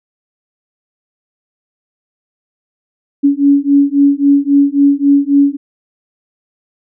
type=beating tone pair; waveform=sine; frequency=280.2 / 283.9 Hz; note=C#4 / C#4; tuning=+19 / +41 cents; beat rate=3.7 Hz; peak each=-10 dBFS; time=3.23-5.57 s; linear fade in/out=20 ms; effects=none